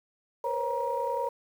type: tone cluster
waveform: sine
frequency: 474 / 504 / 545 / 946 Hz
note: A#4 / B4 / C#5 / A#5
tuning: +29 / +35 / -29 / +25 cents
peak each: -34 / -36 / -32 / -30 dBFS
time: 0.44-1.29 s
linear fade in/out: 5 ms
effects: tanh soft clip ceiling -18 dBFS + 9-bit